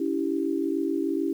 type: chord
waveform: sine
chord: C# diminished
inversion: none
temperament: equal with one note detuned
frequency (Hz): 282.8 / 329.6 / 392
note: C#4 / E4 / G4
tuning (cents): +35 / 0 / 0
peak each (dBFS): -28 / -27 / -30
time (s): 0-1.33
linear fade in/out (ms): 5
effects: 9-bit